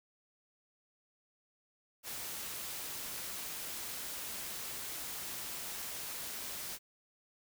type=noise; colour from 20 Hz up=white; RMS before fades=-42 dBFS; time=2.03-6.79 s; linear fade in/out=50 ms; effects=none